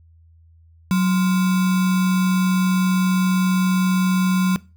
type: tone with sample-and-hold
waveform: sine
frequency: 185 Hz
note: F#3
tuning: in tune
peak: -14 dBFS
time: 0.91-4.56 s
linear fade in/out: 0 ms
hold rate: 1225 Hz
effects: noise-tail reverb RT60 0.3 s tail -21 dB re dry + added 82 Hz sine -48 dBFS peak until 4.76 s